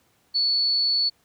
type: tone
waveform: sine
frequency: 4435 Hz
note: C#8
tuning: in tune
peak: -19 dBFS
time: 0.34-1.1 s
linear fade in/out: 20 ms
effects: pink hiss -64 dBFS RMS until 1.24 s + high-pass 80 Hz 12 dB/octave